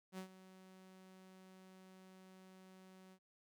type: tone with ADSR envelope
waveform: sawtooth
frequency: 187.5 Hz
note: F#3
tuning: 23 cents sharp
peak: -40 dBFS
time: 0.12-3.19 s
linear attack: 62 ms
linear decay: 94 ms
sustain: -15 dB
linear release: 67 ms
effects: none